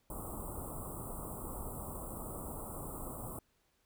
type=band-stop noise; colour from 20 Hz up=pink; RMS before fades=-43 dBFS; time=0.1-3.39 s; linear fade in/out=2 ms; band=1300 to 7900 Hz; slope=96 dB/octave; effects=pink hiss -75 dBFS RMS until 3.85 s